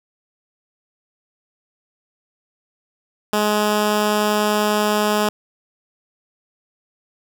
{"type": "tone", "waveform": "10% pulse", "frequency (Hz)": 210.2, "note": "G#3", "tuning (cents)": 21, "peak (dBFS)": -8, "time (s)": [3.33, 5.29], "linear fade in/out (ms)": 2, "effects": []}